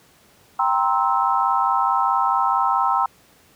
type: chord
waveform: sine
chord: C dominant seventh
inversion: second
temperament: just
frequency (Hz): 784.9 / 941.9 / 1046.5 / 1308.1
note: G5 / Bb5 / C6 / E6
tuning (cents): +2 / +18 / 0 / -14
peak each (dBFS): -22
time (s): 0.59-3.06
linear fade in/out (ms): 5
effects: pink hiss -54 dBFS RMS until 3.55 s + high-pass 80 Hz 12 dB/octave